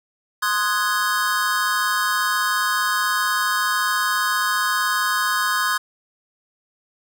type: chord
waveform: square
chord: Ab dominant seventh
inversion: first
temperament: equal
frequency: 1046.5 / 1244.5 / 1480 / 1661.2 Hz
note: C6 / Eb6 / Gb6 / Ab6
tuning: 0 / 0 / 0 / 0 cents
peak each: -25 / -25 / -26 / -25 dBFS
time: 0.42-5.78 s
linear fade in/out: 10 ms
effects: none